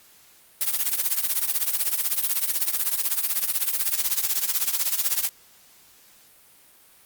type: noise with tremolo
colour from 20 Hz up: blue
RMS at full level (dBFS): -20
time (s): 0.61-5.29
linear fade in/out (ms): 0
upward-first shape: triangle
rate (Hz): 16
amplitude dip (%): 90
effects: white hiss -54 dBFS RMS until 7.05 s + Opus 48 kbps